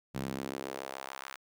sawtooth tone with high-pass filter sweep, 67 Hz, C2, 42 cents sharp, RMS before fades -40 dBFS, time 0.14-1.37 s, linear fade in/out 20 ms, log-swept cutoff 150 to 1400 Hz, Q 1.4, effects none

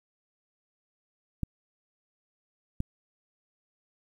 clicks, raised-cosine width 5 ms, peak -17 dBFS, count 2, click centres 1.433 / 2.804 s, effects 9-bit

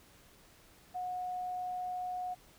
sine tone, 728 Hz, F#5, 28 cents flat, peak -35 dBFS, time 0.94-2.35 s, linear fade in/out 20 ms, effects pink hiss -61 dBFS RMS until 2.58 s

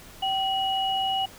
sine tone pair together, 770.8 / 2910 Hz, G5 / F#7, -29 / -29 cents, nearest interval octave + major seventh, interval 2300 cents, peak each -25 / -27 dBFS, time 0.22-1.26 s, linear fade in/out 10 ms, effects pink hiss -47 dBFS RMS until 1.38 s

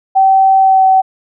sine tone with pitch glide, 770 to 761.2 Hz, G5 to F#5, -31 to +49 cents, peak -5 dBFS, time 0.15-1.02 s, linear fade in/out 20 ms, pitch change -20 cents, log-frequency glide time 0.59-0.85 s, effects none

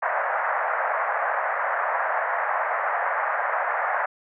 pink band-pass noise, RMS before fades -25 dBFS, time 0.02-4.06 s, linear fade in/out 10 ms, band 590 to 1900 Hz, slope 48 dB/octave, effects none

